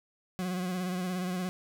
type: tone with vibrato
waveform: 40% pulse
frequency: 182.2 Hz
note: F#3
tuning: 26 cents flat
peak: -30 dBFS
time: 0.39-1.49 s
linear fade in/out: 0 ms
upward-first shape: sine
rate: 17 Hz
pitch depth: 44 cents each way
effects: none